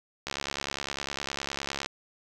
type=click train; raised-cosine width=0.2 ms; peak=-14 dBFS; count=112; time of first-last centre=0.27-1.86 s; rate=69.8 Hz; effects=none